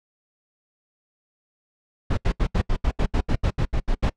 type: noise bursts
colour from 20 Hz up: brown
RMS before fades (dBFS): -20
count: 14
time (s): 2.1-4.098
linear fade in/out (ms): 10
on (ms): 74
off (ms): 74
effects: noise-tail reverb RT60 0.1 s tail -24 dB re dry + low-pass 5000 Hz 12 dB/octave